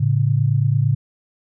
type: tone pair together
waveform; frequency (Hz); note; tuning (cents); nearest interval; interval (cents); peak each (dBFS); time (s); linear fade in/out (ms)
sine; 111.12 / 140; A2 / C#3; +18 / +18; major third; 400; -17; 0-0.95; 10
effects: none